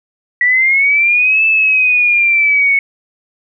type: linear two-way sweep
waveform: sine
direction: up then down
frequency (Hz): 1938 to 2637 to 2203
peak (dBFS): -8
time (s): 0.41-2.79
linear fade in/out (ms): 2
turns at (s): 1.45
effects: none